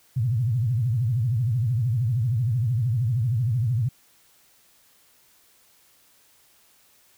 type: tone with vibrato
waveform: sine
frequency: 118.3 Hz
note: A#2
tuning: 26 cents sharp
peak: -20 dBFS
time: 0.16-3.89 s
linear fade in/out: 10 ms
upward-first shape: sine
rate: 13 Hz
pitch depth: 210 cents each way
effects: white hiss -59 dBFS RMS until 7.17 s